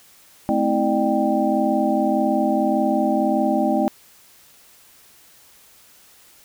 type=tone cluster; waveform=sine; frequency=215.9 / 257.6 / 322.5 / 601 / 785 Hz; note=A3 / C4 / E4 / D5 / G5; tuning=-33 / -27 / -38 / +40 / +2 cents; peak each=-23 dBFS; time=0.49-3.88 s; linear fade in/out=0 ms; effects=white hiss -51 dBFS RMS until 6.44 s